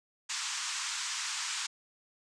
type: band-pass noise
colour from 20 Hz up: white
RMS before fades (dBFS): -36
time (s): 0.29-1.67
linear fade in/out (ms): 10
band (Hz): 930 to 8000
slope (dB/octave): 48
effects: none